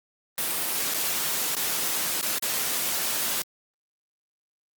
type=noise with dropouts; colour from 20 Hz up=white; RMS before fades=-27 dBFS; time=0.38-3.42 s; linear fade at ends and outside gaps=1 ms; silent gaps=0.939-0.944 / 1.552-1.566 / 2.213-2.227 / 2.385-2.424 s; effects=high-pass 150 Hz 12 dB/octave + Opus 32 kbps